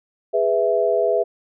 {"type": "chord", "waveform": "sine", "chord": "E major", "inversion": "first", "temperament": "just", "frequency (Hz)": [412, 494.4, 659.3], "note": ["G#4", "B4", "E5"], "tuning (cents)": [-14, 2, 0], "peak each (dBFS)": [-21, -21, -19], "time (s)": [0.33, 1.24], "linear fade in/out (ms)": 20, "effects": []}